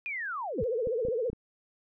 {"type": "linear sweep", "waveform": "sine", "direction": "down", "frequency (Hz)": [2489, 30.07], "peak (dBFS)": -32, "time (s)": [0.06, 0.64], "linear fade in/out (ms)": 0}
{"type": "tone with vibrato", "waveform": "sine", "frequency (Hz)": 475, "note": "A#4", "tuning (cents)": 33, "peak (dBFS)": -27, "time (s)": [0.58, 1.3], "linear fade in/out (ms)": 5, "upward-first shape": "triangle", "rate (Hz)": 15, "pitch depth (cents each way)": 200}
{"type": "clicks", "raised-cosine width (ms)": 3, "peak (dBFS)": -26, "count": 5, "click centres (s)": [0.872, 1.051, 1.085, 1.3, 1.331]}
{"effects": []}